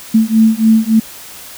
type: beating tone pair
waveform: sine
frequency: 220 / 223.5 Hz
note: A3 / A3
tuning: 0 / +27 cents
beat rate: 3.5 Hz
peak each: -10 dBFS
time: 0.14-1 s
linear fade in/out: 10 ms
effects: white hiss -33 dBFS RMS until 1.57 s